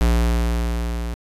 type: tone with level ramp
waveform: square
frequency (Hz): 58.27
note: A#1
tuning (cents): 0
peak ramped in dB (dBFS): -14 to -25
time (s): 0.01-1.14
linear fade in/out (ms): 0
effects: resampled to 32000 Hz